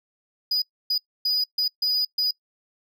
triangle tone bursts at uneven times, 4943 Hz, D#8, 12 cents flat, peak -19 dBFS, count 6, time 0.51-0.62 / 0.9-0.98 / 1.25-1.44 / 1.58-1.68 / 1.82-2.05 / 2.18-2.31 s, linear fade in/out 5 ms, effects noise-tail reverb RT60 0.1 s tail -21 dB re dry

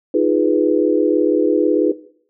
sine chord, F half-diminished seventh, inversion third, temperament equal, 311.1 / 349.2 / 415.3 / 493.9 Hz, Eb4 / F4 / Ab4 / Cb5, 0 / 0 / 0 / 0 cents, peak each -18 dBFS, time 0.14-1.92 s, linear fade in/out 5 ms, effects noise-tail reverb RT60 0.6 s tail -17 dB re dry

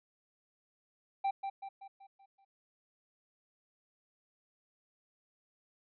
triangle tone with echo, 784 Hz, G5, in tune, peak -27 dBFS, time 1.24-1.31 s, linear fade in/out 10 ms, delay 190 ms, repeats 6, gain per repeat -6 dB, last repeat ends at 2.45 s, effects resampled to 11025 Hz

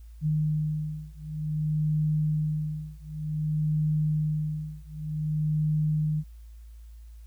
sine beating tone pair, 153.2 / 153.74 Hz, D#3 / D#3, -27 / -20 cents, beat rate 0.54 Hz, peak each -28 dBFS, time 0.21-6.24 s, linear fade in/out 50 ms, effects added 56 Hz sine -43 dBFS peak until 7.26 s + white hiss -67 dBFS RMS until 7.26 s

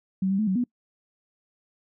sine tone with pitch steps, 189.8 / 194.5 / 215.8 / 188.3 / 244.5 Hz, F#3 / G3 / A3 / F#3 / B3, +44 / -13 / -33 / +31 / -17 cents, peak -21 dBFS, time 0.22-0.64 s, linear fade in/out 5 ms, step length 84 ms, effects noise-tail reverb RT60 0.1 s tail -25 dB re dry

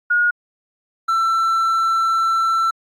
sine / triangle tone pair in turn, 1440 / 1338.7 Hz, F#6 / E6, -47 / +26 cents, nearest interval minor second, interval 127 cents, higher first, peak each -13 dBFS, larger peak neither, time 0.1-0.31 / 1.08-2.71 s, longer second, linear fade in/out 10 ms, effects AAC 64 kbps

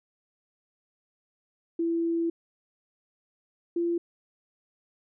sine tone pair in turn, 334.2 / 341.8 Hz, E4 / F4, +24 / -37 cents, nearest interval unison, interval 39 cents, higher second, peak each -24 dBFS, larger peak neither, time 1.79-2.3 / 3.76-3.98 s, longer first, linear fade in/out 5 ms, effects none

